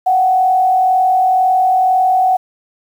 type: tone with frequency modulation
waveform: sine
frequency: 745 Hz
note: F#5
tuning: 12 cents sharp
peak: -9 dBFS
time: 0.06-2.37 s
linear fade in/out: 10 ms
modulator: 42 Hz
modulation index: 0.45
effects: 7-bit